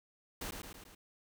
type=noise with echo; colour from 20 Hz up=pink; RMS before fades=-41 dBFS; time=0.41-0.51 s; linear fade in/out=5 ms; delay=110 ms; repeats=4; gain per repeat=-4 dB; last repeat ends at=0.95 s; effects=none